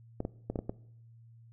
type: clicks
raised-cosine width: 2 ms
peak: -20 dBFS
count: 6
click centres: 0.204 / 0.251 / 0.5 / 0.558 / 0.59 / 0.695 s
effects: noise-tail reverb RT60 0.7 s tail -20 dB re dry + added 115 Hz sine -53 dBFS peak until 1.52 s